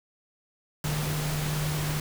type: tone in noise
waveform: sine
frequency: 150.8 Hz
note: D3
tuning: 46 cents sharp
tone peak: -28 dBFS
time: 0.84-2 s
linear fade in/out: 2 ms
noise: pink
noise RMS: -33 dBFS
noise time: 0.84-2 s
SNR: +2 dB
effects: none